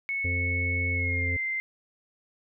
sine tone with pitch glide, 2204 to 2084 Hz, C#7 to C7, -11 to -7 cents, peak -27 dBFS, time 0.09-1.6 s, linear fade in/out 0 ms, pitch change -96 cents, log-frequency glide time 0.93-1.32 s
harmonic tone, 87.31 Hz, F2, in tune, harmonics 1 / 3 / 5 / 6, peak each -28 / -38 / -42 / -44 dBFS, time 0.24-1.37 s, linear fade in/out 10 ms
effects none

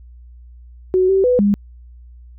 sine tone with pitch steps, 371 / 385.3 / 496.9 / 203.1 Hz, F#4 / G4 / B4 / G#3, +5 / -30 / +11 / -38 cents, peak -11 dBFS, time 0.94-1.54 s, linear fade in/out 0 ms, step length 150 ms, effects added 60 Hz sine -38 dBFS peak until 2.38 s

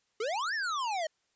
square exponential two-way sweep, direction up then down, 407.8 to 1864.7 to 610 Hz, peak -31 dBFS, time 0.2-1.07 s, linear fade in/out 5 ms, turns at 0.54 s, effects white hiss -75 dBFS RMS until 1.35 s + resampled to 16000 Hz

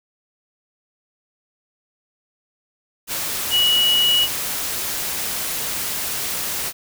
sine tone in noise, 2925 Hz, F#7, 21 cents flat, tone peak -14 dBFS, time 3.5-4.28 s, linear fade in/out 50 ms, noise white, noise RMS -25 dBFS, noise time 3.07-6.73 s, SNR +8 dB, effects none

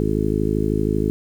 harmonic tone, 52.8 Hz, G#1, 29 cents sharp, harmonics 1 / 2 / 3 / 4 / 5 / 6 / 7 / 8, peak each -26 / -26 / -26 / -26 / -26 / -26 / -26 / -26 dBFS, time 0-1.1 s, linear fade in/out 0 ms, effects 8-bit

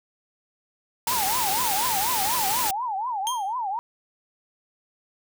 white noise, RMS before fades -26 dBFS, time 1.07-2.71 s, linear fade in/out 5 ms
sine tone with vibrato, 883 Hz, A5, 6 cents sharp, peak -25 dBFS, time 1.07-3.79 s, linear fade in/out 0 ms, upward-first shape triangle, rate 4.1 Hz, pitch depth 290 cents each way
20% pulse tone with exponential decay, 3196 Hz, G7, 33 cents sharp, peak -18 dBFS, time 3.27-3.53 s, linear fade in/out 0 ms, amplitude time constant 55 ms
effects none

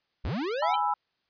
square linear sweep, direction up, 33.66 to 810 Hz, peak -29 dBFS, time 0.24-0.76 s, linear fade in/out 10 ms
sine chord, E major, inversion first, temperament equal, 830.6 / 987.8 / 1318.5 Hz, G#5 / B5 / E6, 0 / 0 / 0 cents, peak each -27 / -28 / -31 dBFS, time 0.62-0.94 s, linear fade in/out 5 ms
sine tone with exponential decay, 3076 Hz, G7, 33 cents flat, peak -30 dBFS, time 0.74-0.82 s, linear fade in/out 2 ms, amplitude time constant 17 ms
effects white hiss -75 dBFS RMS until 1.29 s + resampled to 11025 Hz

